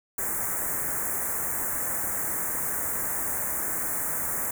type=band-stop noise; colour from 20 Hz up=white; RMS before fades=-29 dBFS; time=0.18-4.51 s; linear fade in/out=5 ms; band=2000 to 7000 Hz; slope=48 dB/octave; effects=none